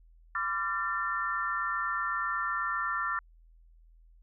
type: tone cluster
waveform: sine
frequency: 1018 / 1166 / 1371 / 1789 Hz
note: C6 / D6 / F6 / A6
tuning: -48 / -13 / -32 / +28 cents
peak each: -40 / -35 / -32 / -34 dBFS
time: 0.35-3.19 s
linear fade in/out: 2 ms
effects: added 41 Hz sine -55 dBFS peak until 4.22 s